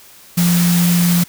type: tone in noise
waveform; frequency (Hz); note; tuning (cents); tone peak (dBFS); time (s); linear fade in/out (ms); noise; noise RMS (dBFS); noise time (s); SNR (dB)
sine; 174.1; F3; -5; -11; 0.37-1.24; 10; white; -21; 0.37-1.24; +7
effects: white hiss -43 dBFS RMS until 1.28 s